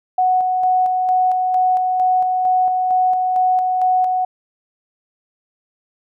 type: tone with tremolo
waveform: sine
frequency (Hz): 739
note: F#5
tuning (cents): -2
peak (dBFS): -12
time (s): 0.18-4.25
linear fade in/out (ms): 5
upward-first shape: square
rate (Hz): 2.2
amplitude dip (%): 30
effects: none